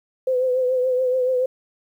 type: tone with vibrato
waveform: sine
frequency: 509 Hz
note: C5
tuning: 48 cents flat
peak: -17 dBFS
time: 0.27-1.46 s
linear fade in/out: 5 ms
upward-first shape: triangle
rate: 7 Hz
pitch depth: 50 cents each way
effects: 9-bit